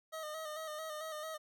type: tone with vibrato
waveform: 25% pulse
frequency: 622.3 Hz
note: D#5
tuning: in tune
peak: -37 dBFS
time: 0.12-1.38 s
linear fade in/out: 20 ms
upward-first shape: square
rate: 4.5 Hz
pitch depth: 40 cents each way
effects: none